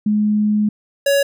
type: tone pair in turn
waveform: sine / square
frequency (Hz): 210.6 / 560.3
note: G#3 / C#5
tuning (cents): +24 / +18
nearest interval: octave + perfect fourth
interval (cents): 1694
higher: second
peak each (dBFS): -13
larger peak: neither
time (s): 0.06-0.69 / 1.06-1.23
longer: first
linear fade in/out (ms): 5
effects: none